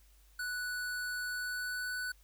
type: tone with pitch glide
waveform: square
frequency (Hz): 1480 to 1491.2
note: F#6 to F#6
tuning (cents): 0 to +13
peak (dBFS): -36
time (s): 0.39-2.12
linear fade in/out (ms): 5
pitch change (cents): +13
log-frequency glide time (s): 1.28-1.95
effects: added 50 Hz sine -60 dBFS peak until 2.23 s + white hiss -68 dBFS RMS until 2.23 s

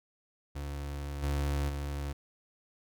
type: tone with level steps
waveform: 35% pulse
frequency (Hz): 71.2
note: C#2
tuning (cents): +47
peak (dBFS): -34 / -27 / -32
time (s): 0.55-2.13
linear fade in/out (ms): 10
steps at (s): 1.22 / 1.68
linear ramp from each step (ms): 20
effects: none

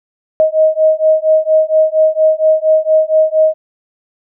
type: beating tone pair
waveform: sine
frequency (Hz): 626 / 630.3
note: D#5 / D#5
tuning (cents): +10 / +22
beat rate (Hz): 4.3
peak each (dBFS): -11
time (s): 0.4-3.54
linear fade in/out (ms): 0
effects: none

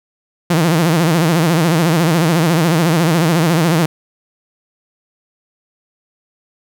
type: tone with vibrato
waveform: sawtooth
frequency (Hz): 164.81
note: E3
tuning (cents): 0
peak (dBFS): -7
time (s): 0.5-3.86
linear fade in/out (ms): 5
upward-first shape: sine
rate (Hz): 14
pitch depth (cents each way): 130
effects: none

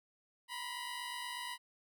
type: tone pair together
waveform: 15% pulse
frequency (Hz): 961.7 / 1010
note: B5 / B5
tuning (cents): -46 / +39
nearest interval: minor second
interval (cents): 85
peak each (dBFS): -36 / -38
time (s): 0.48-1.58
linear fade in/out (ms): 50
effects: none

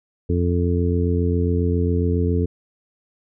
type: harmonic tone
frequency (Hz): 87.31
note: F2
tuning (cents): 0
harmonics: 1 / 2 / 3 / 4 / 5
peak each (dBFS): -19 / -25 / -25 / -29 / -25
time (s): 0.29-2.46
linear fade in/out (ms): 10
effects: none

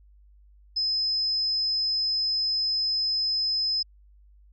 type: tone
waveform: sine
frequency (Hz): 5100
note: D#8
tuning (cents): +42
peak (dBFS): -23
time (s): 0.76-3.83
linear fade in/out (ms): 10
effects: added 50 Hz sine -52 dBFS peak until 4.52 s

